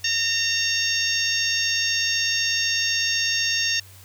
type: harmonic tone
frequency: 916 Hz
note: A#5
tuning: 31 cents flat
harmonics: 2 / 3 / 4 / 5 / 6 / 7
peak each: -28 / -26 / -29 / -31 / -25 / -29 dBFS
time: 0.04-3.8 s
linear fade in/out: 5 ms
effects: added 95 Hz sine -46 dBFS peak until 4.04 s + white hiss -49 dBFS RMS until 4.04 s